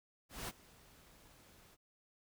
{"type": "noise with ADSR envelope", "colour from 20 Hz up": "pink", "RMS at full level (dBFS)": -41, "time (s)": [0.29, 1.77], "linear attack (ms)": 190, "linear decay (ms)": 36, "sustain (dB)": -22, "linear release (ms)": 39, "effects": []}